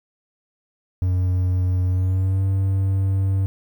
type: tone with pitch glide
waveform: triangle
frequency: 91 to 96.41 Hz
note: F#2 to G2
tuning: -28 to -28 cents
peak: -15 dBFS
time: 1.02-3.46 s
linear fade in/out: 0 ms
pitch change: +100 cents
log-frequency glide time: 1.88-2.43 s
effects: 9-bit